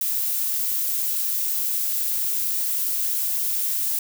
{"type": "noise", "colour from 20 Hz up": "violet", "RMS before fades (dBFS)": -24, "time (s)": [0.01, 3.99], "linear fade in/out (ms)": 2, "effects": []}